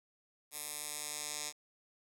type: tone with band-pass filter sweep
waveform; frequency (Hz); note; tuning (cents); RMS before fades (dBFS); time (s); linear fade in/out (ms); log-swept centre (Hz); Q
10% pulse; 149; D3; +25; -42; 0.51-1.53; 50; 11000 to 7000; 1.5
effects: none